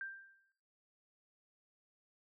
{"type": "tone with exponential decay", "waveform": "sine", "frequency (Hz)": 1579, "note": "G6", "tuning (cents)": 12, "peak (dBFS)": -38, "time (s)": [0.01, 0.52], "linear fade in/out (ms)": 1, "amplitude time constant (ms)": 110, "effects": ["noise-tail reverb RT60 0.9 s tail -26 dB re dry"]}